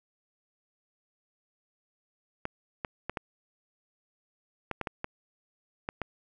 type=clicks; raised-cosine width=0.5 ms; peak=-17 dBFS; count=10; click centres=2.454 / 2.848 / 3.096 / 3.172 / 4.713 / 4.813 / 4.872 / 5.044 / 5.889 / 6.017 s; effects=none